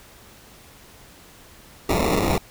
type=noise with sample-and-hold; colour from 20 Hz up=white; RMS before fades=-21 dBFS; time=1.89-2.38 s; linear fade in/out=2 ms; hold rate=1575 Hz; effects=pink hiss -48 dBFS RMS until 2.5 s